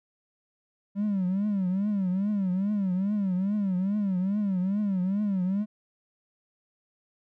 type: tone with vibrato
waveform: triangle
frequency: 195.1 Hz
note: G3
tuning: 8 cents flat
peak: -21 dBFS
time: 0.95-5.66 s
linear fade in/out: 50 ms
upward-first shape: triangle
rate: 2.4 Hz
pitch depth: 160 cents each way
effects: tanh soft clip ceiling -19 dBFS